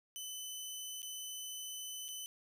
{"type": "tone with dropouts", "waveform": "15% pulse", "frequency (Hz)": 3018, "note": "F#7", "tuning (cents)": 34, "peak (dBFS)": -35, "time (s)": [0.16, 2.26], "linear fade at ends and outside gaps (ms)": 0, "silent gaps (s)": [[1.019, 1.029], [2.082, 2.087]], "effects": []}